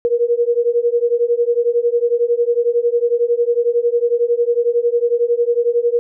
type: beating tone pair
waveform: sine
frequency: 470 / 481 Hz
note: A#4 / B4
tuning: +14 / -46 cents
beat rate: 11 Hz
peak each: -16 dBFS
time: 0.05-5.99 s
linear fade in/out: 0 ms
effects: none